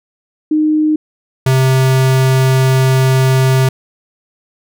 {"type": "tone pair in turn", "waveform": ["sine", "square"], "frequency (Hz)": [307.5, 131.4], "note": ["D#4", "C3"], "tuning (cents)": [-20, 8], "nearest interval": "octave + minor third", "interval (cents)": 1472, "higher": "first", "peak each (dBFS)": -9, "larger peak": "neither", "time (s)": [[0.51, 0.96], [1.46, 3.69]], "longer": "second", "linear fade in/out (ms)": 5, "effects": []}